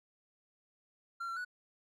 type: tone with pitch steps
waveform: triangle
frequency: 1374 / 1357 / 1473 Hz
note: F6 / E6 / F#6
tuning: -29 / +50 / -8 cents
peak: -35 dBFS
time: 1.2-1.449 s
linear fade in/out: 10 ms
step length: 83 ms
effects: none